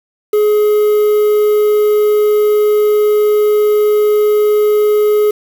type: tone with quantisation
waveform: triangle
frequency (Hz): 421.3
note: G#4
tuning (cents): +25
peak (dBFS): -6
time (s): 0.33-5.31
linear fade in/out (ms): 5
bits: 5
effects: none